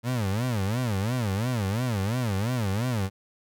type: tone with vibrato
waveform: 30% pulse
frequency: 110.5 Hz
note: A2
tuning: 8 cents sharp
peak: -22 dBFS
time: 0.03-3.1 s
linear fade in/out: 50 ms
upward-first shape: sine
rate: 2.9 Hz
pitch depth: 260 cents each way
effects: none